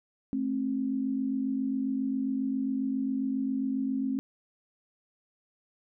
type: tone pair together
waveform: sine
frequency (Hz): 220 / 267.4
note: A3 / C4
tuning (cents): 0 / +38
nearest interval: minor third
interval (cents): 338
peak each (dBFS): -33 / -28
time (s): 0.33-4.19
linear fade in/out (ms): 0
effects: none